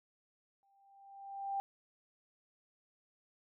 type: tone with exponential growth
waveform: sine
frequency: 790 Hz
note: G5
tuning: 13 cents sharp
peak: -32 dBFS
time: 0.63-1.6 s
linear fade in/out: 0 ms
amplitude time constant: 210 ms
effects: none